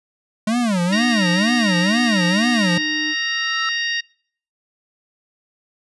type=tone with vibrato; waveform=square; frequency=206.3 Hz; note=G#3; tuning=11 cents flat; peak=-17 dBFS; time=0.47-2.78 s; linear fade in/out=5 ms; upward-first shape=sine; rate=2.1 Hz; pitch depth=300 cents each way
type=tone; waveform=triangle; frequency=304.6 Hz; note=D#4; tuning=37 cents flat; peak=-24 dBFS; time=0.89-3.15 s; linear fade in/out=50 ms
type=harmonic tone; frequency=932.3 Hz; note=A#5; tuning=in tune; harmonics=2 / 3 / 4 / 5 / 6; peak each=-22 / -26 / -28 / -30 / -32 dBFS; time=0.92-4.01 s; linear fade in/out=10 ms
type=tone with exponential growth; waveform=triangle; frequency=1320 Hz; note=E6; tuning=2 cents sharp; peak=-20 dBFS; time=2.63-3.69 s; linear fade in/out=1 ms; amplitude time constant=230 ms
effects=noise-tail reverb RT60 0.6 s tail -26 dB re dry + resampled to 24000 Hz